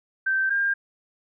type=tone pair in turn; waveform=sine; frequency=1556 / 1603.4 Hz; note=G6 / G6; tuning=-13 / +39 cents; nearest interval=minor second; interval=52 cents; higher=second; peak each=-20 dBFS; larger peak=neither; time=0.26-0.5 / 0.5-0.74 s; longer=neither; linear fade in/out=10 ms; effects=none